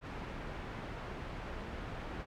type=low-pass noise; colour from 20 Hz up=pink; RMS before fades=-43 dBFS; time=0.01-2.26 s; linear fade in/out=50 ms; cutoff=2100 Hz; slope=12 dB/octave; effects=none

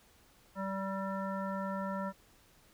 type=harmonic tone with a mistuned harmonic; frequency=193.6 Hz; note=G3; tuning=21 cents flat; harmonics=1 / 3 / 5 / 7 / 9; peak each=-37 / -40 / -41 / -43 / -49 dBFS; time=0.55-2.13 s; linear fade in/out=50 ms; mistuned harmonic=9; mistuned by=+40 cents; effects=pink hiss -64 dBFS RMS until 2.73 s

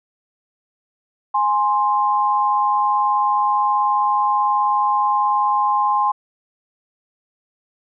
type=tone pair together; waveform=sine; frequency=830.6 / 1049.2 Hz; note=G#5 / C6; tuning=0 / +4 cents; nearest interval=major third; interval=404 cents; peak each=-18 / -17 dBFS; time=1.34-6.12 s; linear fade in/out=10 ms; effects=none

